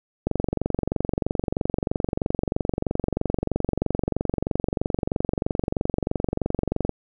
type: click train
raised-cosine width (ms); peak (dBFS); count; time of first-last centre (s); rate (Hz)
2; -9; 154; 0.27-6.893; 23.1
effects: none